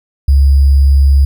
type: tone with sample-and-hold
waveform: sine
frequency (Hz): 69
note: C#2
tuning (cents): -7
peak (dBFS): -4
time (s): 0.28-1.25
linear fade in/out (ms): 5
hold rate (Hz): 4900
effects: none